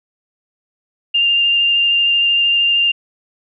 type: tone with vibrato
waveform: sine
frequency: 2797 Hz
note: F7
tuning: 2 cents sharp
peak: -11 dBFS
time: 1.14-2.92 s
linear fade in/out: 10 ms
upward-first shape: sine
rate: 13 Hz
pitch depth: 11 cents each way
effects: none